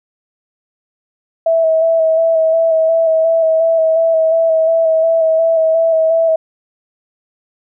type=tone with vibrato; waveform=sine; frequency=650 Hz; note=E5; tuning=24 cents flat; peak=-9 dBFS; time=1.46-6.36 s; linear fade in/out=5 ms; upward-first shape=square; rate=2.8 Hz; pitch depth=20 cents each way; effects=none